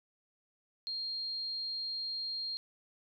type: tone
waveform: sine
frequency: 4220 Hz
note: C8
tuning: 14 cents sharp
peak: -35 dBFS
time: 0.87-2.57 s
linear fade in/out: 0 ms
effects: none